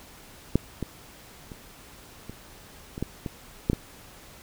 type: clicks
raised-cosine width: 3 ms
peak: -6 / -16 / -27 / -24 / -22 / -14 / -18 / -8 / -12 dBFS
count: 9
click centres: 0.556 / 0.827 / 1.518 / 2.296 / 2.979 / 3.026 / 3.262 / 3.699 / 3.732 s
effects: pink hiss -49 dBFS RMS until 4.42 s